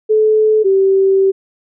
sine tone pair in turn, 432.3 / 386.7 Hz, A4 / G4, -31 / -24 cents, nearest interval major second, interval 193 cents, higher first, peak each -8 dBFS, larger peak neither, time 0.09-0.64 / 0.64-1.32 s, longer second, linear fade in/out 20 ms, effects none

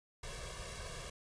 pink noise with comb filter, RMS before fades -45 dBFS, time 0.23-1.1 s, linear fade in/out 5 ms, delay 1.8 ms, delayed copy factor +0.9, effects resampled to 22050 Hz

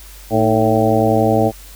harmonic tone with a mistuned harmonic, 111 Hz, A2, 16 cents sharp, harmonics 1 / 2 / 3 / 4 / 5 / 6 / 7, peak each -19 / -19 / -19 / -19 / -19 / -19 / -19 dBFS, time 0.3-1.52 s, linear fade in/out 50 ms, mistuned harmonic 3, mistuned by -80 cents, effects added 49 Hz sine -37 dBFS peak until 1.75 s + white hiss -41 dBFS RMS until 1.75 s

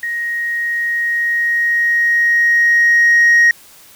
sine tone with level ramp, 1878 Hz, A#6, 12 cents sharp, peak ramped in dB -18 to -4 dBFS, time 0.03-3.51 s, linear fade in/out 2 ms, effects tanh soft clip ceiling -5 dBFS + white hiss -43 dBFS RMS until 3.95 s

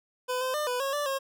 25% pulse tone with pitch steps, 503 / 515 / 600 / 495.7 / 547 / 584 / 541 Hz, B4 / C5 / D5 / B4 / C#5 / D5 / C#5, +32 / -28 / +37 / +6 / -23 / -10 / -42 cents, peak -24 dBFS, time 0.28-1.19 s, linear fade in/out 20 ms, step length 130 ms, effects none

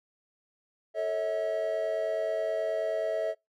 triangle chord, A major, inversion none, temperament equal with one note detuned, 440 / 554.4 / 643.8 Hz, A4 / C#5 / E5, 0 / 0 / -41 cents, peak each -33 / -33 / -27 dBFS, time 0.94-3.35 s, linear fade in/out 50 ms, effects noise-tail reverb RT60 0.2 s tail -25 dB re dry

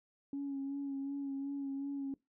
sine tone with vibrato, 277.2 Hz, C#4, in tune, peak -35 dBFS, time 0.33-2.14 s, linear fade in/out 2 ms, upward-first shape sine, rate 2.7 Hz, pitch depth 27 cents each way, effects noise-tail reverb RT60 0.2 s tail -22 dB re dry + tanh soft clip ceiling -32 dBFS

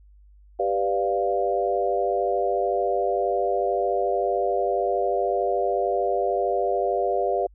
sine chord, G dominant seventh, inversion none, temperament equal, 392 / 493.9 / 587.3 / 698.5 Hz, G4 / B4 / D5 / F5, 0 / 0 / 0 / 0 cents, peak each -26 / -27 / -27 / -25 dBFS, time 0.59-7.47 s, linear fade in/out 10 ms, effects added 50 Hz sine -49 dBFS peak until 7.54 s

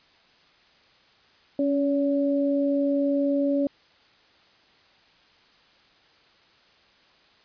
sine tone pair together, 279.4 / 567.6 Hz, C#4 / C#5, +14 / +41 cents, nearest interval octave, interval 1227 cents, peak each -22 / -25 dBFS, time 1.59-3.67 s, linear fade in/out 2 ms, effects white hiss -58 dBFS RMS until 7.44 s + resampled to 11025 Hz

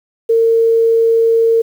sine tone, 456 Hz, A#4, 38 cents flat, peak -8 dBFS, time 0.29-1.62 s, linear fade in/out 10 ms, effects 7-bit

